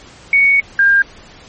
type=tone pair in turn; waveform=sine; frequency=2229 / 1603.1 Hz; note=C#7 / G6; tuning=+9 / +38 cents; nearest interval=tritone; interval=571 cents; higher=first; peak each=-7 dBFS; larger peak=neither; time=0.33-0.6 / 0.79-1.02 s; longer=first; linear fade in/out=2 ms; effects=pink hiss -40 dBFS RMS until 1.48 s + MP3 32 kbps